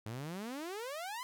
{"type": "exponential sweep", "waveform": "sawtooth", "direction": "up", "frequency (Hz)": [103.7, 1046.5], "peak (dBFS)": -36, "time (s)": [0.06, 1.23], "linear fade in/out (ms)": 0, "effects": []}